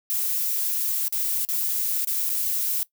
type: noise with dropouts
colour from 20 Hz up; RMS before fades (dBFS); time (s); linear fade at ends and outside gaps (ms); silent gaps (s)
violet; -25; 0.1-2.83; 0; 1.081-1.125 / 1.45-1.488 / 2.047-2.073 / 2.294-2.3
effects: noise-tail reverb RT60 0.1 s tail -19 dB re dry